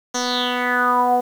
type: tone with low-pass filter sweep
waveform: 10% pulse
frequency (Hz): 247.3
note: B3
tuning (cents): +3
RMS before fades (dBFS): -19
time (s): 0.14-1.21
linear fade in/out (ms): 10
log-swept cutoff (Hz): 6200 to 630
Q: 5.8
effects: 7-bit